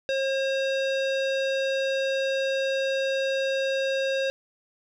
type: tone with low-pass filter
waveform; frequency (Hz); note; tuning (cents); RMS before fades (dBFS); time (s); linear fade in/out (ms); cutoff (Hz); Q
square; 538; C5; +48; -26; 0.09-4.3; 0; 4100; 1.7
effects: none